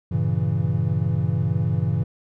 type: chord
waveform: triangle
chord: G diminished seventh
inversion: none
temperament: equal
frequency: 98 / 116.54 / 138.59 / 164.81 Hz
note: G2 / Bb2 / Db3 / Fb3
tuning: 0 / 0 / 0 / 0 cents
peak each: -23 dBFS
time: 0.11-2.04 s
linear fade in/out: 10 ms
effects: none